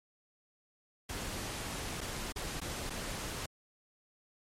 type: noise with dropouts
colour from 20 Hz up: pink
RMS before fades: -39 dBFS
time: 1.09-3.46 s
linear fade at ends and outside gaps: 5 ms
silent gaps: 2.008-2.012 / 2.323-2.359 / 2.603-2.614 / 2.898-2.903 s
effects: low-pass 11000 Hz 12 dB/octave + MP3 64 kbps